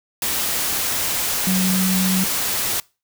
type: tone in noise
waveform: sine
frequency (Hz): 187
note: F#3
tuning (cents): +19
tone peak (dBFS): -17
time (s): 1.47-2.24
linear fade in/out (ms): 2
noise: white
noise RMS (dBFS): -22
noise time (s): 0.22-2.8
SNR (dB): +2
effects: noise-tail reverb RT60 0.3 s tail -24 dB re dry